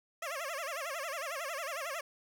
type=tone with vibrato; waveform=15% pulse; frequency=606 Hz; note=D#5; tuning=46 cents flat; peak=-30 dBFS; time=0.22-2.01 s; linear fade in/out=5 ms; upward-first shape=sine; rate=11 Hz; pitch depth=220 cents each way; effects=none